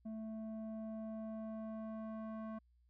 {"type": "tone with low-pass filter sweep", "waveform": "square", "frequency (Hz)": 220, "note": "A3", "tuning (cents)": 0, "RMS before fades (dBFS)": -45, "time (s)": [0.05, 2.59], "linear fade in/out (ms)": 10, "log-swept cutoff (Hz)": [480, 1100], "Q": 1.7, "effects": ["added 60 Hz sine -68 dBFS peak until 2.89 s"]}